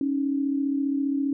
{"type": "tone pair together", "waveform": "sine", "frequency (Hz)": [276.1, 311.1], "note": ["C#4", "D#4"], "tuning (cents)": [-7, 0], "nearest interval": "major second", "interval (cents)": 207, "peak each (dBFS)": [-23, -30], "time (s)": [0.01, 1.33], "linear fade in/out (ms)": 2, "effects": []}